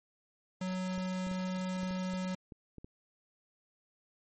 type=tone; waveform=square; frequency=185.2 Hz; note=F#3; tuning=2 cents sharp; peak=-34 dBFS; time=0.61-2.35 s; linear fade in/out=5 ms
type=clicks; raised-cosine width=3 ms; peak=-34 dBFS; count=9; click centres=0.98 / 1.268 / 1.314 / 1.832 / 1.909 / 2.136 / 2.522 / 2.783 / 2.845 s
effects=MP3 32 kbps